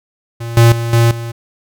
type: tone with level steps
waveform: square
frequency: 116.54 Hz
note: A#2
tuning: in tune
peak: -22 / -5 / -17 / -8 / -22 dBFS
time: 0.4-1.32 s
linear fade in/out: 10 ms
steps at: 0.57 / 0.72 / 0.93 / 1.11 s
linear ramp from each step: 2 ms
effects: none